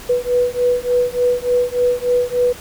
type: beating tone pair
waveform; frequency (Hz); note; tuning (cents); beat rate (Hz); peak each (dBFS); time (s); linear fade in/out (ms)
sine; 489.8 / 493.2; B4 / B4; -14 / -2; 3.4; -17; 0.09-2.53; 10
effects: pink hiss -36 dBFS RMS until 2.6 s